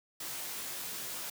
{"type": "noise with comb filter", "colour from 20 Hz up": "white", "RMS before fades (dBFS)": -40, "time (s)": [0.2, 1.3], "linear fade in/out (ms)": 5, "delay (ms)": 19, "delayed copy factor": -0.65, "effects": ["high-pass 100 Hz 12 dB/octave"]}